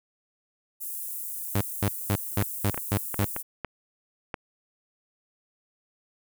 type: high-pass noise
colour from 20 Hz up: white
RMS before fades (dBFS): -35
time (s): 0.8-3.43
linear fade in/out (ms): 20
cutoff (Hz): 9100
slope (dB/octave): 24
type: tone bursts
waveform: sawtooth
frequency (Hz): 100.9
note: G#2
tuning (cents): -49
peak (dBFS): -18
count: 7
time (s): 1.55-3.251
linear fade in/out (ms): 5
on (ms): 63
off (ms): 210
type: clicks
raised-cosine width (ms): 0.5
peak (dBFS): -16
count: 8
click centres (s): 2.414 / 2.744 / 2.777 / 3.143 / 3.226 / 3.364 / 3.647 / 4.342
effects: none